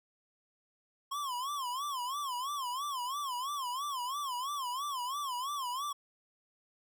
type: tone with vibrato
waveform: square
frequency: 1067 Hz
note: C6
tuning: 34 cents sharp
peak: -35 dBFS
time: 1.11-5.93 s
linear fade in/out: 10 ms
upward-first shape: sine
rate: 3 Hz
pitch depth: 170 cents each way
effects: none